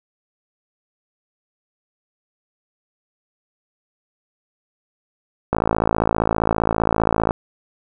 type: click train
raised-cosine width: 1 ms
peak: -3 dBFS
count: 99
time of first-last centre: 5.53-7.309 s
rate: 55.1 Hz
effects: none